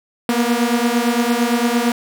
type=beating tone pair; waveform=sawtooth; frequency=233.7 / 242.5 Hz; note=A#3 / B3; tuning=+5 / -31 cents; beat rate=8.8 Hz; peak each=-14 dBFS; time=0.29-1.92 s; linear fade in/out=2 ms; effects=none